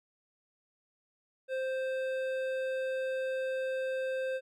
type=tone with hard clipping; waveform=sine; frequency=523.3 Hz; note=C5; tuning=in tune; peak=-33 dBFS; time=1.48-4.41 s; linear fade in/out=50 ms; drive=11 dB; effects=none